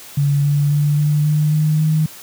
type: tone with pitch steps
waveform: sine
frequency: 142.4 / 144.55 / 146.74 / 148.96 / 151.22 / 153.5 / 155.83 Hz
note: C#3 / D3 / D3 / D3 / D#3 / D#3 / D#3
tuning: +47 / -27 / -1 / +25 / -49 / -23 / +3 cents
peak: -12 dBFS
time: 0.17-2.06 s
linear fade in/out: 5 ms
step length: 270 ms
effects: white hiss -38 dBFS RMS until 2.22 s + high-pass 80 Hz 12 dB/octave